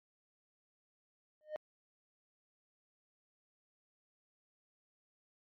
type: tone with exponential growth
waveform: triangle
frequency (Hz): 612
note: D#5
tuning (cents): -29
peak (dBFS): -31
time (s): 1.41-1.56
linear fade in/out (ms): 0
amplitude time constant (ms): 31
effects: low-pass 3000 Hz 12 dB/octave + MP3 48 kbps